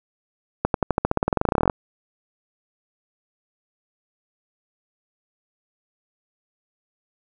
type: accelerating click train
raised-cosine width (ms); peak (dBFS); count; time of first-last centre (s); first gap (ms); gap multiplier
1; -4; 23; 0.65-1.698; 92; 0.93
effects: none